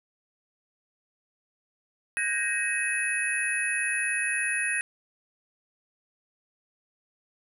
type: tone cluster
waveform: sine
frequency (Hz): 1516 / 1635 / 1872 / 2553 / 9970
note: F#6 / G#6 / A#6 / D#7 / D#9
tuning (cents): +42 / -28 / +7 / +44 / +2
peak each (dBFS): -37 / -33 / -29 / -30 / -33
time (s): 2.17-4.81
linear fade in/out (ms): 0
effects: none